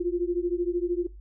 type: beating tone pair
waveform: sine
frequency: 344.7 / 357.7 Hz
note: F4 / F4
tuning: -23 / +41 cents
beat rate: 13 Hz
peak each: -27 dBFS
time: 0-1.07 s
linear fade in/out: 10 ms
effects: noise-tail reverb RT60 0.2 s tail -18 dB re dry + added 50 Hz sine -42 dBFS peak until 1.2 s